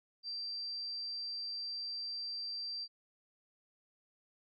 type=tone; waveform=sine; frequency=4699 Hz; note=D8; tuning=in tune; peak=-38 dBFS; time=0.23-2.88 s; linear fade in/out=50 ms; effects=none